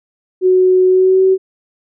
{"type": "tone with pitch glide", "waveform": "sine", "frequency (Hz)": [370, 378.9], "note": ["F#4", "F#4"], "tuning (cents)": [0, 41], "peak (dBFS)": -7, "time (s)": [0.41, 1.38], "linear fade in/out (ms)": 50, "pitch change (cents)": 41, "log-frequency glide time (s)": [0.87, 1.23], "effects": []}